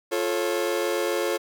40% pulse chord, F augmented, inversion none, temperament just, 349.2 / 436.5 / 545.7 Hz, F4 / A4 / C#5, 0 / -14 / -27 cents, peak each -27 dBFS, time 0.11-1.38 s, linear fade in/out 20 ms, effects none

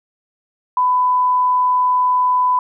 sine tone, 1000 Hz, B5, 21 cents sharp, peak -12 dBFS, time 0.77-2.59 s, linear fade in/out 2 ms, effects none

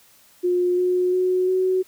sine tone with pitch steps, 357.4 / 362.4 / 367.4 / 372.6 Hz, F4 / F#4 / F#4 / F#4, +40 / -36 / -12 / +12 cents, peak -17 dBFS, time 0.43-1.83 s, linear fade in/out 20 ms, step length 350 ms, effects white hiss -54 dBFS RMS until 1.87 s

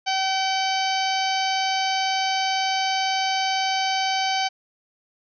harmonic tone, 766 Hz, G5, 40 cents flat, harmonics 1 / 2 / 3 / 4 / 5 / 6 / 7 / 8, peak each -23 / -32 / -30 / -29 / -36 / -30 / -37 / -36 dBFS, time 0.06-4.49 s, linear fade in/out 20 ms, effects none

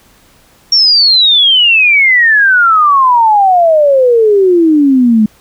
sine exponential sweep, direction down, 5590 to 209.9 Hz, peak -4 dBFS, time 0.72-5.26 s, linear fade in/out 5 ms, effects pink hiss -46 dBFS RMS until 5.4 s

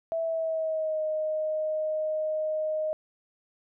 sine tone with pitch glide, 657 to 621.2 Hz, E5 to D#5, -6 to -3 cents, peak -26 dBFS, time 0.12-2.93 s, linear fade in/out 0 ms, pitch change -97 cents, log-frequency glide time 0.23-1.02 s, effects none

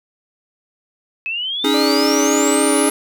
sine exponential sweep, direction up, 2556 to 11175 Hz, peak -20 dBFS, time 1.26-2.9 s, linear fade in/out 0 ms
square chord, C# suspended second, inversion none, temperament equal, 277.2 / 311.1 / 415.3 Hz, C#4 / D#4 / G#4, 0 / 0 / 0 cents, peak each -19 / -20 / -20 dBFS, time 1.64-2.9 s, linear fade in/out 5 ms
35% pulse tone with vibrato, 587.3 Hz, D5, in tune, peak -20 dBFS, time 1.74-2.89 s, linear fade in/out 2 ms, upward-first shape triangle, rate 3.7 Hz, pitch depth 44 cents each way
effects none

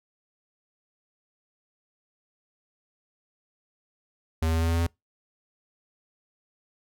square tone with pitch steps, 80.5 / 81.15 / 81.81 / 82.48 / 83.15 / 83.82 / 84.5 Hz, E2 / E2 / E2 / E2 / E2 / E2 / E2, -41 / -27 / -13 / +2 / +16 / +29 / +43 cents, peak -23 dBFS, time 4.42-4.868 s, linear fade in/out 5 ms, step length 64 ms, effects noise-tail reverb RT60 0.2 s tail -26 dB re dry

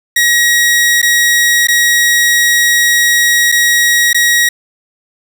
sawtooth tone with dropouts, 1900 Hz, A#6, 33 cents sharp, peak -4 dBFS, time 0.16-4.49 s, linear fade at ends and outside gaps 5 ms, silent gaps 1.017-1.027 / 1.672-1.684 / 3.518-3.522 / 4.131-4.145 s, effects none

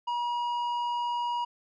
sine tone with tanh clipping, 959 Hz, A#5, 49 cents sharp, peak -29 dBFS, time 0.07-1.45 s, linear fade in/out 10 ms, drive 8 dB, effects none

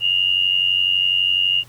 sine tone pair together, 2794 / 2886 Hz, F7 / F#7, 0 / -44 cents, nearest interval minor second, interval 56 cents, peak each -18 dBFS, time 0-1.64 s, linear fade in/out 50 ms, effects added 117 Hz sine -47 dBFS peak until 1.68 s + pink hiss -49 dBFS RMS until 1.68 s

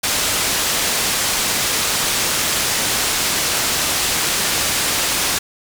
white low-pass noise, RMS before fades -19 dBFS, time 0.03-5.39 s, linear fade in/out 10 ms, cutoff 8700 Hz, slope 12 dB/octave, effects none

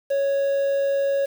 triangle tone with quantisation, 554.4 Hz, C#5, in tune, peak -17 dBFS, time 0.1-1.26 s, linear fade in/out 10 ms, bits 7, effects none

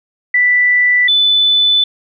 sine tone pair in turn, 1976 / 3499 Hz, B6 / A7, 0 / -10 cents, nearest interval minor seventh, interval 990 cents, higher second, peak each -8 / -8 dBFS, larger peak neither, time 0.34-1.08 / 1.08-1.84 s, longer second, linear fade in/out 5 ms, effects none

